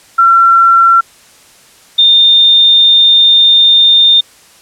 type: tone pair in turn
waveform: sine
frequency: 1358 / 3625 Hz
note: F6 / A#7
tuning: -49 / -49 cents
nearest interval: octave + perfect fourth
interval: 1700 cents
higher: second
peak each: -3 dBFS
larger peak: neither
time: 0.18-1.01 / 1.98-4.21 s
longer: second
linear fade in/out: 10 ms
effects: white hiss -42 dBFS RMS until 4.61 s + low-pass 10000 Hz 12 dB/octave